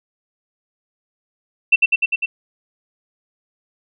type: tone with echo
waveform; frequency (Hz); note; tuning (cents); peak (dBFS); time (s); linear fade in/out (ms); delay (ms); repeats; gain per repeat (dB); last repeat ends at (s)
sine; 2687; E7; +33; -7; 1.72-1.76; 10; 100; 5; -2; 2.26
effects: none